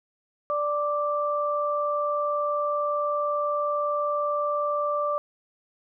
sine tone pair together, 587.4 / 1174.7 Hz, D5 / D6, 0 / 0 cents, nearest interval octave, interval 1200 cents, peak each -26 dBFS, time 0.5-5.18 s, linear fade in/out 0 ms, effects none

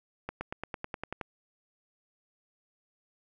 accelerating click train, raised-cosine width 0.5 ms, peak -20 dBFS, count 10, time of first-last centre 0.29-1.212 s, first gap 120 ms, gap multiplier 0.96, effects none

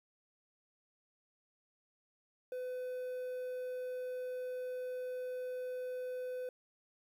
triangle tone with quantisation, 504 Hz, B4, 35 cents sharp, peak -36 dBFS, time 2.52-6.49 s, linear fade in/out 2 ms, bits 11, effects none

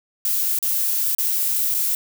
violet noise with dropouts, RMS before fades -21 dBFS, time 0.25-1.95 s, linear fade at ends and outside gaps 1 ms, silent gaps 0.588-0.627 / 1.149-1.184 / 1.743-1.747 s, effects none

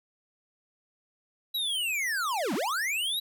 square linear two-way sweep, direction down then up, 3951 to 174.61 to 3951 Hz, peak -28 dBFS, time 1.54-3.2 s, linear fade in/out 10 ms, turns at 2.54 s, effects none

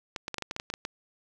clicks, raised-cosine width 0.2 ms, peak -16 dBFS, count 11, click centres 0.162 / 0.281 / 0.343 / 0.383 / 0.423 / 0.511 / 0.564 / 0.599 / 0.701 / 0.739 / 0.851 s, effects none

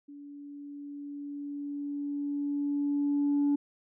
sine tone with level ramp, 286.8 Hz, D4, 41 cents flat, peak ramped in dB -44 to -21 dBFS, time 0.08-3.56 s, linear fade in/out 10 ms, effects tanh soft clip ceiling -21 dBFS

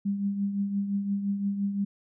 sine tone with tremolo, 200 Hz, G3, 35 cents sharp, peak -23 dBFS, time 0.05-1.85 s, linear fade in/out 10 ms, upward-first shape triangle, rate 5.8 Hz, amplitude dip 60%, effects none

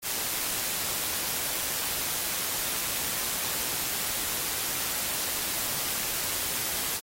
white noise with amplitude modulation, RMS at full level -29 dBFS, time 0.02-7.01 s, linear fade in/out 50 ms, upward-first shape sine, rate 120 Hz, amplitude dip 30%, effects AAC 48 kbps

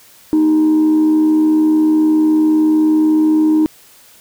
sine tone with frequency modulation, 311.1 Hz, D#4, in tune, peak -7 dBFS, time 0.33-3.66 s, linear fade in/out 0 ms, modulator 80.4 Hz, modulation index 0.24, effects tanh soft clip ceiling -7 dBFS + white hiss -45 dBFS RMS until 4.2 s

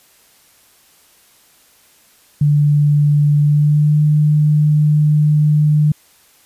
sine tone with pitch glide, 146.83 to 150.52 Hz, D3 to D3, 0 to +43 cents, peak -9 dBFS, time 2.41-5.92 s, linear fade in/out 5 ms, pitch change +43 cents, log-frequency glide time 3.41-3.97 s, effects white hiss -51 dBFS RMS until 6.45 s + resampled to 32000 Hz

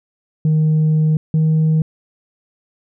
sine tone pair in turn, 155.56 / 157.55 Hz, D#3 / D#3, 0 / +22 cents, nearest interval unison, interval 22 cents, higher second, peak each -9 dBFS, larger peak neither, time 0.45-1.17 / 1.34-1.82 s, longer first, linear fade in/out 2 ms, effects tanh soft clip ceiling -10 dBFS

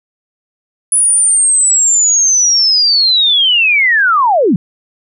sine linear sweep, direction down, 9956 to 148.4 Hz, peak -7 dBFS, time 0.92-4.56 s, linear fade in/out 2 ms, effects none

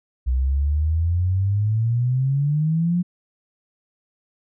sine exponential sweep, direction up, 61.74 to 180 Hz, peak -17 dBFS, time 0.26-3.03 s, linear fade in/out 20 ms, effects none

